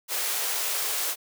white high-pass noise, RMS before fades -28 dBFS, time 0.08-1.16 s, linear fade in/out 50 ms, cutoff 370 Hz, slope 48 dB/octave, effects none

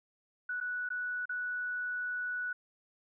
sine tone with dropouts, 1476 Hz, F#6, 5 cents flat, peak -33 dBFS, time 0.49-2.53 s, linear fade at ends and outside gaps 5 ms, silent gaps 0.603-0.61 / 0.89-0.902 / 1.256-1.293 s, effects none

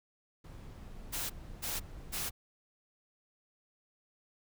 brown noise, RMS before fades -47 dBFS, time 0.44-2.31 s, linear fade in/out 5 ms
white noise bursts, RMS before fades -37 dBFS, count 3, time 1.12-2.3 s, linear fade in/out 20 ms, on 180 ms, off 320 ms
effects none

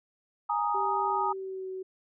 sine chord, Ab suspended second, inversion none, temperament equal, 830.6 / 932.3 / 1244.5 Hz, Ab5 / Bb5 / Eb6, 0 / 0 / 0 cents, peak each -30 dBFS, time 0.49-1.33 s, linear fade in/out 10 ms
sine tone with pitch glide, 392 to 376 Hz, G4 to F#4, 0 to +28 cents, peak -34 dBFS, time 0.74-1.83 s, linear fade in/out 10 ms, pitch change -72 cents, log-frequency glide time 1.04-1.69 s
effects none

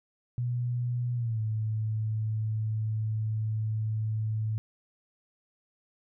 sine tone with pitch glide, 121.8 to 109.14 Hz, B2 to A2, -24 to -14 cents, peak -27 dBFS, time 0.38-4.58 s, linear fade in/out 0 ms, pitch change -190 cents, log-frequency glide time 1.15-1.4 s, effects none

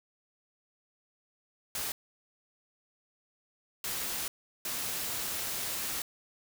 white noise bursts at uneven times, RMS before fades -35 dBFS, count 3, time 1.75-1.92 / 3.84-4.28 / 4.65-6.02 s, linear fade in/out 2 ms, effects none

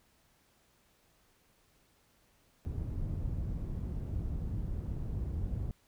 white low-pass noise, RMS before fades -36 dBFS, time 2.65-5.71 s, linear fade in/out 0 ms, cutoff 100 Hz, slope 12 dB/octave, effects pink hiss -69 dBFS RMS until 5.87 s

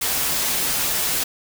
white noise with comb filter, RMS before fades -22 dBFS, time 0.01-1.24 s, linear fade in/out 10 ms, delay 9.6 ms, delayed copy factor -0.65, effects none

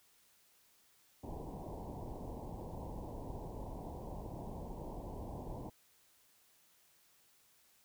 pink low-pass noise, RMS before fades -45 dBFS, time 1.23-5.7 s, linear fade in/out 10 ms, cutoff 1000 Hz, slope 96 dB/octave, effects white hiss -69 dBFS RMS until 7.84 s

